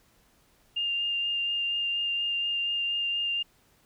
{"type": "tone with vibrato", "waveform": "sine", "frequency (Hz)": 2805, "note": "F7", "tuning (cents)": 7, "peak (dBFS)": -26, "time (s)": [0.76, 3.43], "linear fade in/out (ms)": 10, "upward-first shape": "sine", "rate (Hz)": 4.2, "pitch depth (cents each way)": 11, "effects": ["pink hiss -64 dBFS RMS until 3.85 s"]}